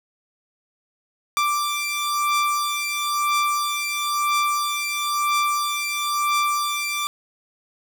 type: beating tone pair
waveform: sawtooth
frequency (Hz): 1176 / 1177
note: D6 / D6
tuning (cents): +2 / +3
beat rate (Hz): 1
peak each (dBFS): -19 / -21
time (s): 1.37-7.07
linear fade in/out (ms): 0
effects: none